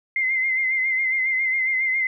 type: tone with vibrato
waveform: sine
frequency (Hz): 2080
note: C7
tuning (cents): -11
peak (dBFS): -19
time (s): 0.16-2.07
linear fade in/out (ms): 2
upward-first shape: sine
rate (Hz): 7.3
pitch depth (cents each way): 41
effects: none